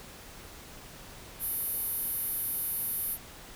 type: tone with high-pass filter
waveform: 10% pulse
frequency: 740 Hz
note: F#5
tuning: in tune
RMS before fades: -33 dBFS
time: 1.39-3.18 s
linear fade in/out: 50 ms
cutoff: 12000 Hz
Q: 5
effects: pink hiss -48 dBFS RMS until 3.55 s